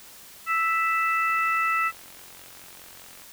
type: harmonic tone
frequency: 659.3 Hz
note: E5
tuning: in tune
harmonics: 2 / 3 / 4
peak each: -23 / -27 / -29 dBFS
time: 0.46-1.92 s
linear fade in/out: 50 ms
type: click train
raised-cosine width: 0.3 ms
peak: -32 dBFS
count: 87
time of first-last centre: 1.3-3.22 s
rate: 44.8 Hz
effects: white hiss -47 dBFS RMS until 3.32 s